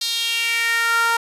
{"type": "tone with high-pass filter sweep", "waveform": "sawtooth", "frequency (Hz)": 462.4, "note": "A#4", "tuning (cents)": -14, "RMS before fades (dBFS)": -20, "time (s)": [0.01, 1.17], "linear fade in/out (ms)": 5, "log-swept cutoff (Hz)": [4200, 1100], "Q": 3.8, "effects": ["resampled to 32000 Hz"]}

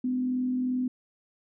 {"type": "tone with frequency modulation", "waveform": "sine", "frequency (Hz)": 252.8, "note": "B3", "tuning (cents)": 41, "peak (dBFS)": -25, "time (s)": [0.04, 0.88], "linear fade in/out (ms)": 5, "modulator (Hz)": 42.8, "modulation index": 0.24, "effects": []}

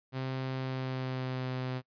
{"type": "tone with pitch glide", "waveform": "sawtooth", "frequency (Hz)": [131.3, 128.38], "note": ["C3", "C3"], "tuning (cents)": [6, -32], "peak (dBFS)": -29, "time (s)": [0.12, 1.82], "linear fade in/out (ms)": 50, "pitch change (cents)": -38, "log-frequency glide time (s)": [0.56, 1.52], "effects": ["noise-tail reverb RT60 0.1 s tail -23 dB re dry", "resampled to 11025 Hz"]}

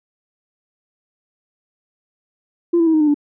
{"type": "tone with pitch steps", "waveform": "sine", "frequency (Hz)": [342.9, 332, 321.4, 311.2, 301.3, 291.7], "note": ["F4", "E4", "E4", "D#4", "D4", "D4"], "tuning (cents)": [-32, 12, -44, 0, 44, -12], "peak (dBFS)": -10, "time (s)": [2.73, 3.144], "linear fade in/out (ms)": 10, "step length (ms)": 69, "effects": ["tanh soft clip ceiling -8 dBFS"]}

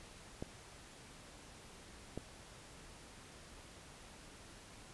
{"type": "clicks", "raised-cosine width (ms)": 2, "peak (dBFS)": -27, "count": 2, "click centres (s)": [0.425, 2.176], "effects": ["pink hiss -56 dBFS RMS until 4.93 s", "resampled to 24000 Hz"]}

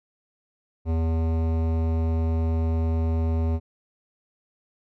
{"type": "tone with hard clipping", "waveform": "sine", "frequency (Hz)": 81.4, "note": "E2", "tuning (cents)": -21, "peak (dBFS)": -23, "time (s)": [0.85, 3.6], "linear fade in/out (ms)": 50, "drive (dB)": 16, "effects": []}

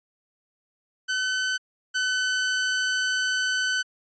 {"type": "tone pair in turn", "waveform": "sawtooth", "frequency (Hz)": [1517, 1511.2], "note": ["F#6", "F#6"], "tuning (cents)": [43, 36], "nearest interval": "unison", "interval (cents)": 7, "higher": "first", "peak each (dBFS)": [-20, -19], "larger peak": "second", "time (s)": [[1.08, 1.58], [1.94, 3.83]], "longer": "second", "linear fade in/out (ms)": 20, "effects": ["resampled to 16000 Hz"]}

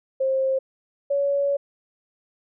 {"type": "tone pair in turn", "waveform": "sine", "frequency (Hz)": [531, 562.6], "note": ["C5", "C#5"], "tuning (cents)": [25, 26], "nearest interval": "minor second", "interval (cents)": 101, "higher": "second", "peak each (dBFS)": -19, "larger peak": "neither", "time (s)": [[0.2, 0.59], [1.1, 1.57]], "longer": "second", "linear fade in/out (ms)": 10, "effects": []}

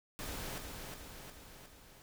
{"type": "noise with echo", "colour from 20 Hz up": "pink", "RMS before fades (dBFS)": -42, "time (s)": [0.19, 0.58], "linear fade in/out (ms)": 0, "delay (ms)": 360, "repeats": 4, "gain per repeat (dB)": -4, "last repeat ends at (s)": 2.02, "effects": []}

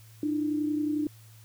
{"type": "tone pair together", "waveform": "sine", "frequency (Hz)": [298.5, 329.6], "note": ["D4", "E4"], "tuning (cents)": [28, 0], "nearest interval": "major second", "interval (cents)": 172, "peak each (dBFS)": [-26, -35], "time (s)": [0.23, 1.07], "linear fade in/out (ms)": 2, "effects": ["added 110 Hz sine -50 dBFS peak until 1.44 s", "white hiss -58 dBFS RMS until 1.44 s"]}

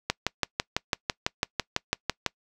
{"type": "click train", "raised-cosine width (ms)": 0.2, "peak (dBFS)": -6, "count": 14, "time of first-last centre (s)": [0.1, 2.263], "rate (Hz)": 6.01, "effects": ["noise-tail reverb RT60 0.1 s tail -25 dB re dry"]}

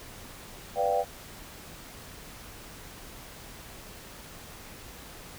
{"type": "chord", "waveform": "sine", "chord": "G dominant seventh", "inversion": "first", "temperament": "equal", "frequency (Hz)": [493.9, 587.3, 698.5, 784], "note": ["B4", "D5", "F5", "G5"], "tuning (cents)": [0, 0, 0, 0], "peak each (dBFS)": -29, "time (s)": [0.75, 1.05], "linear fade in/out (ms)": 50, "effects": ["pink hiss -46 dBFS RMS until 5.38 s"]}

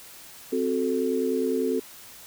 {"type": "chord", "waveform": "sine", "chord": "F# diminished", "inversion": "second", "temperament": "equal", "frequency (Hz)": [261.6, 370, 440], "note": ["C4", "F#4", "A4"], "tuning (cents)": [0, 0, 0], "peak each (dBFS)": [-27, -28, -26], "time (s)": [0.52, 1.8], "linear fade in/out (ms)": 10, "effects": ["white hiss -46 dBFS RMS until 2.26 s"]}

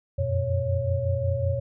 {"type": "tone cluster", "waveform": "sine", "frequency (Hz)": [87.9, 93.3, 120.4, 553], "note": ["F2", "F#2", "B2", "C#5"], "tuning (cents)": [12, 15, -44, -4], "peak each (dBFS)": -28, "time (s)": [0.18, 1.6], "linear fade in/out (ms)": 10, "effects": []}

